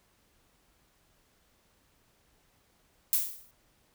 violet noise with exponential decay, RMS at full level -23 dBFS, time 3.13-3.51 s, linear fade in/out 0 ms, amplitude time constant 81 ms, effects pink hiss -68 dBFS RMS until 3.94 s

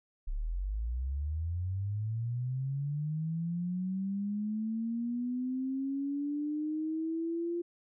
sine linear sweep, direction up, 32 to 346.7 Hz, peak -31 dBFS, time 0.27-7.62 s, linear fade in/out 10 ms, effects none

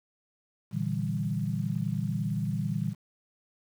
sine chord, E half-diminished seventh, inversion second, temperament equal, 116.54 / 146.83 / 164.81 / 196 Hz, Bb2 / D3 / E3 / G3, 0 / 0 / 0 / 0 cents, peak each -33 dBFS, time 0.71-2.95 s, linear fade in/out 50 ms, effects 9-bit

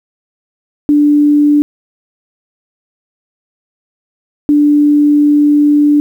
sine tone pair in turn, 293.7 / 293.7 Hz, D4 / D4, 0 / 0 cents, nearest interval unison, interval 0 cents, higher neither, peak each -5 dBFS, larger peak neither, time 0.89-1.62 / 4.49-6 s, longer second, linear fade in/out 0 ms, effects 7-bit

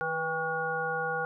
harmonic tone with a mistuned harmonic, 160 Hz, D#3, 49 cents sharp, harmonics 1 / 3 / 5 / 7 / 9, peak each -42 / -34 / -34 / -39 / -32 dBFS, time 0.01-1.25 s, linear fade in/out 0 ms, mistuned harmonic 3, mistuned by +35 cents, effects none

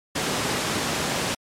pink high-pass noise, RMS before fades -25 dBFS, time 0.15-1.35 s, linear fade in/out 10 ms, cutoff 140 Hz, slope 12 dB/octave, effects low-pass 9000 Hz 12 dB/octave + MP3 96 kbps

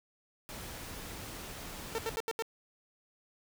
pink noise, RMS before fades -44 dBFS, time 0.49-2.16 s, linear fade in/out 0 ms
sawtooth tone bursts, 452 Hz, A4, 47 cents sharp, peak -28 dBFS, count 5, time 1.95-2.423 s, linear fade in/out 0 ms, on 33 ms, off 77 ms
effects none

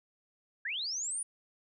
sine linear sweep, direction up, 1568 to 9740 Hz, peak -33 dBFS, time 0.65-1.23 s, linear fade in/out 5 ms, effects none

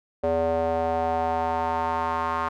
square tone with band-pass filter sweep, 82.3 Hz, E2, 2 cents flat, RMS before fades -25 dBFS, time 0.23-2.49 s, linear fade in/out 10 ms, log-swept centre 560 to 1100 Hz, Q 3.9, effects none

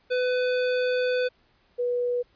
square / sine tone pair in turn, 501 / 488.4 Hz, B4 / B4, +25 / -19 cents, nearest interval unison, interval 44 cents, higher first, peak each -23 dBFS, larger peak neither, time 0.1-1.29 / 1.78-2.23 s, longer first, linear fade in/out 20 ms, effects pink hiss -64 dBFS RMS until 2.35 s + resampled to 11025 Hz

